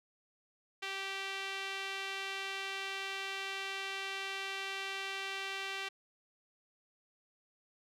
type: tone with band-pass filter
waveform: sawtooth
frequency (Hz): 389.2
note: G4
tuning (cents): -12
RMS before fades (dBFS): -40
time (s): 0.82-5.89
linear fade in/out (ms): 10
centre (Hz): 2700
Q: 1.5
effects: none